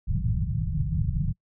white low-pass noise, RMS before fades -26 dBFS, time 0.07-1.33 s, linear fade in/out 20 ms, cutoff 180 Hz, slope 96 dB/octave, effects noise-tail reverb RT60 0.1 s tail -25 dB re dry

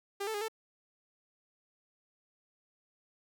sawtooth tone with pitch steps, 399.7 / 440.2 / 411.2 / 443.5 Hz, G4 / A4 / G#4 / A4, +34 / +1 / -17 / +14 cents, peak -30 dBFS, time 0.2-0.484 s, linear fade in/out 10 ms, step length 71 ms, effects none

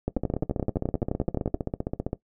two click trains, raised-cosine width 2 ms, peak -14 / -12 dBFS, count 31 / 18, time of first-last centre 0.17-2.131 / 0.08-1.546 s, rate 15.3 / 11.6 Hz, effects noise-tail reverb RT60 0.1 s tail -17 dB re dry

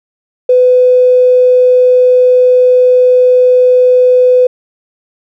triangle tone with tanh clipping, 502 Hz, B4, 28 cents sharp, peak -3 dBFS, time 0.49-4.47 s, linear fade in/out 5 ms, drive 3 dB, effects none

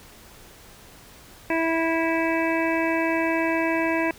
harmonic tone, 327.6 Hz, E4, 11 cents flat, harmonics 1 / 2 / 3 / 5 / 6 / 7 / 8, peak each -24 / -27 / -29 / -31 / -32 / -32 / -33 dBFS, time 1.5-4.11 s, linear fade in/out 2 ms, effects pink hiss -48 dBFS RMS until 4.18 s

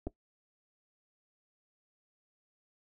clicks, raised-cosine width 2 ms, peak -24 dBFS, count 2, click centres 0.069 / 0.072 s, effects noise-tail reverb RT60 0.1 s tail -18 dB re dry

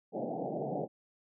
white band-pass noise, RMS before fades -36 dBFS, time 0.12-0.88 s, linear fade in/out 50 ms, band 130 to 790 Hz, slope 96 dB/octave, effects none

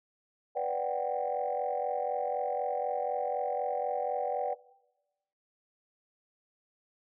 sine chord, G major seventh, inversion first, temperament equal with one note detuned, 493.9 / 582.9 / 740 / 784 Hz, B4 / D5 / F#5 / G5, 0 / -13 / 0 / 0 cents, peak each -34 dBFS, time 0.55-4.55 s, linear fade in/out 20 ms, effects noise-tail reverb RT60 1.0 s tail -20 dB re dry + tanh soft clip ceiling -21 dBFS

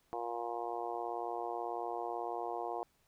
harmonic tone, 118.2 Hz, A#2, 24 cents sharp, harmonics 3 / 4 / 5 / 6 / 7 / 8 / 9, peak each -44 / -43 / -51 / -40 / -44 / -46 / -48 dBFS, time 0.13-2.83 s, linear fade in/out 0 ms, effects pink hiss -73 dBFS RMS until 3.07 s

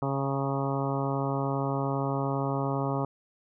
harmonic tone with a mistuned harmonic, 137.5 Hz, C#3, 14 cents flat, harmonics 1 / 2 / 3 / 4 / 5 / 6 / 7 / 8 / 9, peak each -30 / -33 / -35 / -36 / -37 / -38 / -38 / -39 / -40 dBFS, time 0.02-3.05 s, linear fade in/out 2 ms, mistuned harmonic 7, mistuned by -18 cents, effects none

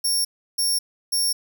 20% pulse tone bursts, 5500 Hz, F8, 27 cents flat, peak -14 dBFS, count 3, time 0.04-1.33 s, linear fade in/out 10 ms, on 210 ms, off 330 ms, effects none

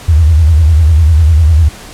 sine tone with vibrato, 79 Hz, D#2, 27 cents sharp, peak -3 dBFS, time 0.08-1.69 s, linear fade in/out 10 ms, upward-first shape sine, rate 10 Hz, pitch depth 140 cents each way, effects pink hiss -31 dBFS RMS until 1.93 s + low-pass 11000 Hz 12 dB/octave

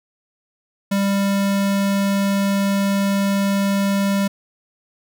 square tone, 198.1 Hz, G3, 18 cents sharp, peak -17 dBFS, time 0.91-4.28 s, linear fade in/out 10 ms, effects none

